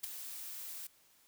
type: noise with ADSR envelope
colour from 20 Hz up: blue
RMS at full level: -36 dBFS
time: 0.03-0.87 s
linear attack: 10 ms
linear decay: 13 ms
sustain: -9 dB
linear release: 5 ms
effects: white hiss -67 dBFS RMS until 1.27 s